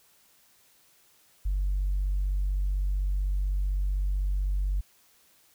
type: tone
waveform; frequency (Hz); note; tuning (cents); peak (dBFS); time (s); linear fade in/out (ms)
sine; 47.91; G1; -39; -23; 1.45-4.81; 10
effects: tanh soft clip ceiling -21 dBFS + white hiss -62 dBFS RMS until 5.54 s